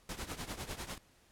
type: noise with tremolo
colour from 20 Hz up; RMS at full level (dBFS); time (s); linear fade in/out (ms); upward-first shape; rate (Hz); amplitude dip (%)
pink; -39; 0.09-0.98; 2; triangle; 10; 85
effects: pink hiss -66 dBFS RMS until 1.31 s + low-pass 12000 Hz 12 dB/octave